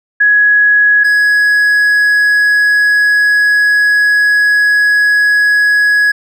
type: tone pair in turn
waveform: sine / triangle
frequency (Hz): 1674 / 1674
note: G#6 / G#6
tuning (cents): +13 / +13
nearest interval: unison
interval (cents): 0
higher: neither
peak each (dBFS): -5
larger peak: neither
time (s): 0.2-1.04 / 1.04-6.12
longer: second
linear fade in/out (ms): 10
effects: none